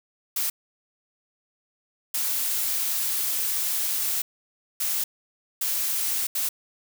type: noise bursts at uneven times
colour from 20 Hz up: blue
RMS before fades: -26 dBFS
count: 5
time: 0.36-0.5 / 2.14-4.22 / 4.8-5.04 / 5.61-6.27 / 6.35-6.49 s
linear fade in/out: 5 ms
effects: none